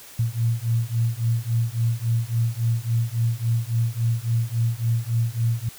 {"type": "beating tone pair", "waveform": "sine", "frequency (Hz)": [114, 117.6], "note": ["A#2", "A#2"], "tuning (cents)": [-38, 16], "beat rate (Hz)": 3.6, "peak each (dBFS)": -23, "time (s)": [0.19, 5.69], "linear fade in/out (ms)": 5, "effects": ["white hiss -44 dBFS RMS until 5.78 s"]}